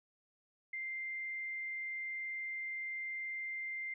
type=tone; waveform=sine; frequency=2093 Hz; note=C7; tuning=in tune; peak=-38 dBFS; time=0.73-3.94 s; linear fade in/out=5 ms; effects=none